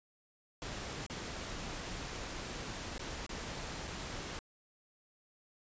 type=noise with dropouts; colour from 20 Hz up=pink; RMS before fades=-42 dBFS; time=0.62-4.39 s; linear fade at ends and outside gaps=0 ms; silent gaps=1.064-1.099 / 2.98-2.994 / 3.264-3.293 / 3.873-3.877 s; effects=resampled to 16000 Hz